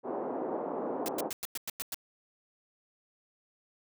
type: band-pass noise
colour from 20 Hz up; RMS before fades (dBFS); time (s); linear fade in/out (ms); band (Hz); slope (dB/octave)
pink; -35; 0.03-1.31; 50; 270 to 880; 24
type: noise bursts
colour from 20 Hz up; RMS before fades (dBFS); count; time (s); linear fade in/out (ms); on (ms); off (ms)
white; -36; 8; 1.06-1.944; 0; 23; 100
effects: none